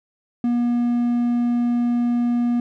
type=tone; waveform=triangle; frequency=240 Hz; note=B3; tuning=49 cents flat; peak=-15 dBFS; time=0.44-2.6 s; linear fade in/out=2 ms; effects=none